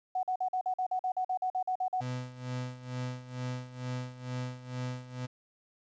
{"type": "tone bursts", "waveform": "sine", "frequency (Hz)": 742, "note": "F#5", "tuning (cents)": 5, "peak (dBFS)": -28, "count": 15, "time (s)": [0.15, 2.009], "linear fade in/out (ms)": 5, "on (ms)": 81, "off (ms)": 46}
{"type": "tone with tremolo", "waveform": "35% pulse", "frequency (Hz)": 125.8, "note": "B2", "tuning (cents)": 32, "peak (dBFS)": -31, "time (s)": [2, 5.27], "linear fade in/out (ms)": 20, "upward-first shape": "sine", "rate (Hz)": 2.2, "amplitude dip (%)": 80}
{"effects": ["resampled to 16000 Hz", "11-bit"]}